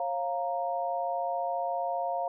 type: chord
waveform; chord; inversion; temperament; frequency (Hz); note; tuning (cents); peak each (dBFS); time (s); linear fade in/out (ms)
sine; Bb minor; first; equal with one note detuned; 543.6 / 698.5 / 932.3; Db5 / F5 / Bb5; -34 / 0 / 0; -35 / -30 / -35; 0-2.28; 2
effects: none